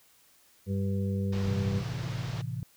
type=harmonic tone; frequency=98 Hz; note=G2; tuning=in tune; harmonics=1 / 2 / 4 / 5; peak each=-29 / -31 / -41 / -40 dBFS; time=0.66-1.83 s; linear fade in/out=50 ms
type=low-pass noise; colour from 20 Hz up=pink; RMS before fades=-42 dBFS; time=1.32-2.42 s; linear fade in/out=10 ms; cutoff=5800 Hz; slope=24 dB/octave
type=chord; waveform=sine; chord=A minor; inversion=none; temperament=equal; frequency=110 / 130.81 / 164.81 Hz; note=A2 / C3 / E3; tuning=0 / 0 / 0 cents; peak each=-36 / -35 / -39 dBFS; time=1.48-2.63 s; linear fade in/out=0 ms
effects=white hiss -62 dBFS RMS until 2.76 s